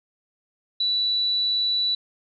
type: tone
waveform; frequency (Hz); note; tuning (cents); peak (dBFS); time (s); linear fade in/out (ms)
sine; 3951; B7; 0; -20; 0.8-1.95; 5
effects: none